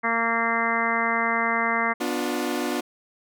harmonic tone, 230 Hz, A#3, 23 cents flat, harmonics 1 / 2 / 3 / 4 / 5 / 6 / 7 / 8 / 9, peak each -31 / -33 / -30 / -30 / -27 / -32 / -31 / -30 / -27 dBFS, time 0.03-1.94 s, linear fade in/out 20 ms
sawtooth chord, B diminished, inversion none, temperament equal with one note detuned, 246.9 / 293.7 / 356.2 Hz, B3 / D4 / F4, 0 / 0 / +34 cents, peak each -25 dBFS, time 2-2.81 s, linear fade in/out 10 ms
effects none

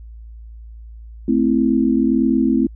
sine chord, A minor, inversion none, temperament equal, 220 / 261.6 / 329.6 Hz, A3 / C4 / E4, 0 / 0 / 0 cents, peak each -18 / -16 / -19 dBFS, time 1.28-2.67 s, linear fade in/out 5 ms, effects added 56 Hz sine -34 dBFS peak until 2.75 s

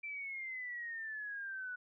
sine exponential sweep, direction down, 2349 to 1469 Hz, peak -40 dBFS, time 0.03-1.76 s, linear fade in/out 10 ms, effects none

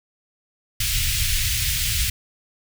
pink band-stop noise, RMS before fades -22 dBFS, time 0.8-2.1 s, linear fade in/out 5 ms, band 110 to 2200 Hz, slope 24 dB/octave, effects none

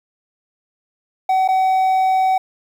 triangle tone with dropouts, 756 Hz, F#5, 37 cents sharp, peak -11 dBFS, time 1.29-2.38 s, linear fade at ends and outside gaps 5 ms, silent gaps 1.478-1.486 s, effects 8-bit

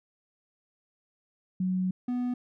sine / triangle tone pair in turn, 185 / 246.9 Hz, F#3 / B3, 0 / 0 cents, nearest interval perfect fourth, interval 500 cents, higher second, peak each -25 dBFS, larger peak neither, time 1.6-1.91 / 2.08-2.34 s, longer first, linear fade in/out 5 ms, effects none

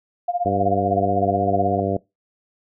sine tone with tremolo, 704 Hz, F5, 14 cents sharp, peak -17 dBFS, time 0.28-1.8 s, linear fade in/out 5 ms, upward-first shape sine, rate 16 Hz, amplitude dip 90%
harmonic tone, 97.8 Hz, G2, 4 cents flat, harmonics 1 / 2 / 3 / 4 / 5 / 6 / 7, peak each -27 / -27 / -27 / -27 / -27 / -27 / -27 dBFS, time 0.45-1.97 s, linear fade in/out 5 ms
effects noise-tail reverb RT60 0.2 s tail -21 dB re dry

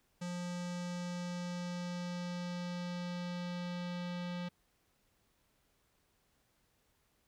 square tone with low-pass filter sweep, 176.6 Hz, F3, 20 cents sharp, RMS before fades -40 dBFS, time 0.21-4.49 s, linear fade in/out 10 ms, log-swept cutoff 7100 to 3800 Hz, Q 1.7, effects pink hiss -75 dBFS RMS until 7.27 s

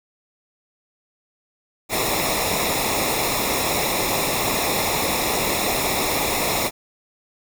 pink noise with comb filter, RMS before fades -22 dBFS, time 1.89-6.71 s, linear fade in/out 50 ms, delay 0.65 ms, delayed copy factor -0.75, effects none

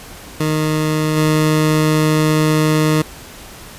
20% pulse tone with level steps, 154.8 Hz, D#3, 9 cents flat, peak -10 / -7 dBFS, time 0.4-3.02 s, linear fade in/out 5 ms, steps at 1.16 s, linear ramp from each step 20 ms, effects pink hiss -36 dBFS RMS until 3.78 s + resampled to 32000 Hz

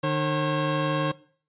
25% pulse tone pair together, 151.53 / 540 Hz, D#3 / C#5, -45 / -45 cents, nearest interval octave + minor seventh, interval 2200 cents, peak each -22 / -22 dBFS, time 0.03-1.12 s, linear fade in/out 10 ms, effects noise-tail reverb RT60 0.5 s tail -20 dB re dry + resampled to 8000 Hz

